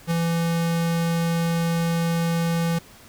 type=tone with ADSR envelope; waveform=square; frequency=167.5 Hz; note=E3; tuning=28 cents sharp; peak=-19 dBFS; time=0.07-2.79 s; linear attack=41 ms; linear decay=6 ms; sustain=-2 dB; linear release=9 ms; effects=pink hiss -48 dBFS RMS until 3.08 s